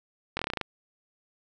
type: slowing click train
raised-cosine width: 0.3 ms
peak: -13 dBFS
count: 9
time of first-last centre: 0.37-0.613 s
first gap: 22 ms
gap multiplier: 1.09
effects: none